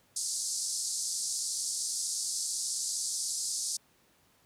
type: band-pass noise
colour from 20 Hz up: white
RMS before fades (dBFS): -34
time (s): 0.16-3.77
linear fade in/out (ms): 5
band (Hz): 4500 to 9600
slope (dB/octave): 48
effects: pink hiss -66 dBFS RMS until 4.45 s + high-pass 80 Hz 12 dB/octave